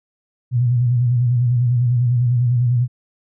sine tone with vibrato, 122.1 Hz, B2, 19 cents flat, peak -13 dBFS, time 0.51-2.88 s, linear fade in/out 50 ms, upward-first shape square, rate 10 Hz, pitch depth 50 cents each way, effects none

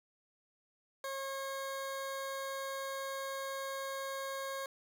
20% pulse tone, 542 Hz, C#5, 39 cents flat, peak -33 dBFS, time 1.04-4.66 s, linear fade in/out 2 ms, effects none

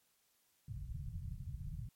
white low-pass noise, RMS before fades -44 dBFS, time 0.68-1.89 s, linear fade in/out 5 ms, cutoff 150 Hz, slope 48 dB/octave, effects white hiss -75 dBFS RMS until 1.95 s + MP3 64 kbps

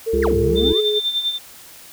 sine tone with pitch glide, 451.9 to 421.6 Hz, A4 to G#4, +46 to +26 cents, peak -18 dBFS, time 0.06-1 s, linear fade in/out 20 ms, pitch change -120 cents, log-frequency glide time 0.61-0.86 s
harmonic tone, 69.3 Hz, C#2, in tune, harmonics 1 / 3 / 5 / 6, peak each -22 / -27 / -22 / -23 dBFS, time 0.13-0.73 s, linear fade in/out 5 ms
triangle exponential two-way sweep, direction down then up, 2347 to 95.7 to 443.5 Hz, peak -20 dBFS, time 0.22-0.81 s, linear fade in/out 10 ms, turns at 0.36 s
sine tone with tremolo, 3575 Hz, A7, 27 cents sharp, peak -16 dBFS, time 0.55-1.39 s, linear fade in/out 50 ms, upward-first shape sine, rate 10 Hz, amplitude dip 65%
effects white hiss -42 dBFS RMS until 1.92 s

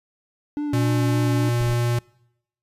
triangle tone with vibrato, 290 Hz, D4, 22 cents flat, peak -21 dBFS, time 0.57-1.49 s, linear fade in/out 0 ms, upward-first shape sine, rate 3.6 Hz, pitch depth 37 cents each way
square tone, 119.6 Hz, A#2, 45 cents sharp, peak -20 dBFS, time 0.73-1.99 s, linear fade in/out 5 ms
brown noise, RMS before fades -31 dBFS, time 1.6-1.74 s, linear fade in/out 5 ms
effects noise-tail reverb RT60 0.8 s tail -25 dB re dry + resampled to 32000 Hz

